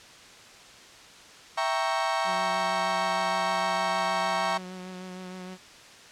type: chord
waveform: 35% pulse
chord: E diminished seventh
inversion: none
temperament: equal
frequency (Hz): 659.3 / 784 / 932.3 / 1108.7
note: E5 / G5 / Bb5 / Db6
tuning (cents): 0 / 0 / 0 / 0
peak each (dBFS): -29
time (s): 1.57-4.58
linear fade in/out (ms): 10
type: tone with vibrato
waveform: sawtooth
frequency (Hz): 184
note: F#3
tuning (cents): -9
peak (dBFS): -34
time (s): 2.24-5.58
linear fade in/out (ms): 50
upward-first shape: triangle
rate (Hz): 6.5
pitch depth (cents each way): 26
effects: white hiss -49 dBFS RMS until 6.11 s + low-pass 6000 Hz 12 dB/octave